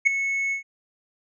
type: tone with ADSR envelope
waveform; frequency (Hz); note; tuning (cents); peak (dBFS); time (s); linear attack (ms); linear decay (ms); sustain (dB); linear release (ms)
triangle; 2200; C#7; -14; -9; 0.05-0.63; 22; 4; -12; 110
effects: resampled to 16000 Hz